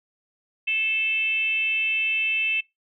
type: tone with frequency modulation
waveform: sine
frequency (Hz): 2637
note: E7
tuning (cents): 0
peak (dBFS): -21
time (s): 0.67-2.61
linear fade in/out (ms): 10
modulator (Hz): 458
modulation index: 0.55
effects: noise-tail reverb RT60 0.2 s tail -24 dB re dry